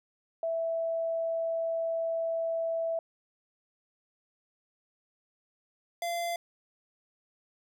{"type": "tone pair in turn", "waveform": ["sine", "square"], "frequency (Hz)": [659.3, 687.2], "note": ["E5", "F5"], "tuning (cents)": [0, -28], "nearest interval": "minor second", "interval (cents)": 72, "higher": "second", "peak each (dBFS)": [-28, -31], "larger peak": "first", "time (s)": [[0.43, 2.99], [6.02, 6.36]], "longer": "first", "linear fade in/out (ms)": 2, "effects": []}